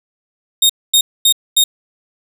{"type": "tone bursts", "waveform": "sawtooth", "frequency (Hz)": 3703, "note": "A#7", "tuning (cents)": -12, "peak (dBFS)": -5, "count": 4, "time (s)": [0.62, 1.64], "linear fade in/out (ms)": 5, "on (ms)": 75, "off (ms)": 240, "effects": []}